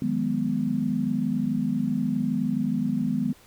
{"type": "chord", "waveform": "sine", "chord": "G# minor seventh", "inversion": "second", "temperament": "equal with one note detuned", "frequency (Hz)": [155.56, 180.25, 207.7, 246.9], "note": ["D#3", "F#3", "G#3", "B3"], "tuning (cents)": [0, -45, 0, 0], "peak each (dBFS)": [-31, -32, -27, -26], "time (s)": [0.02, 3.33], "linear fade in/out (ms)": 2, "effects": ["pink hiss -54 dBFS RMS until 3.46 s"]}